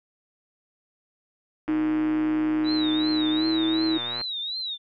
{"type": "click train", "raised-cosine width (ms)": 0.5, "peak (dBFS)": -21, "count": 305, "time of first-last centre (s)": [1.68, 4.213], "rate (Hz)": 120}
{"type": "tone with pitch glide", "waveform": "sine", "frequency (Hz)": [309.7, 320.8], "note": ["D#4", "E4"], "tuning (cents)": [-8, -47], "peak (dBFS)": -21, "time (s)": [1.68, 3.98], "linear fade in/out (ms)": 10, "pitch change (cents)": 61, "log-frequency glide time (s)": [3.36, 3.46]}
{"type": "tone with vibrato", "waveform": "sine", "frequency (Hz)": 3854, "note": "B7", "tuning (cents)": -43, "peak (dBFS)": -28, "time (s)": [2.64, 4.78], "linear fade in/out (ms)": 50, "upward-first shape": "triangle", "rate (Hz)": 2.7, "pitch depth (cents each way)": 150}
{"effects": []}